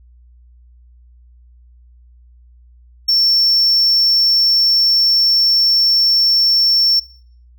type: tone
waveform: triangle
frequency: 5430 Hz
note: F8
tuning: 50 cents flat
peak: -9 dBFS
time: 3.08-7 s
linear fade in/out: 10 ms
effects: noise-tail reverb RT60 0.5 s tail -19 dB re dry + added 60 Hz sine -43 dBFS peak until 7.58 s